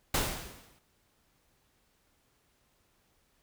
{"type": "noise with exponential decay", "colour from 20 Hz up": "pink", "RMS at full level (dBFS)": -26, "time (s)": [0.14, 0.79], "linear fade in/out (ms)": 5, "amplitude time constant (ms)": 140, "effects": ["pink hiss -71 dBFS RMS until 3.42 s"]}